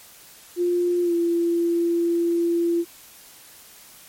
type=tone with pitch glide; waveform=sine; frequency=351.7 to 340.5 Hz; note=F4 to F4; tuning=+12 to -44 cents; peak=-18 dBFS; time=0.56-2.85 s; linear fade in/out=50 ms; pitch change=-56 cents; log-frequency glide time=1.03-1.13 s; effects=white hiss -47 dBFS RMS until 4.08 s + MP3 64 kbps